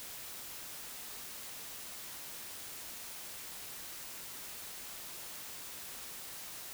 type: silence
effects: white hiss -46 dBFS RMS until 6.73 s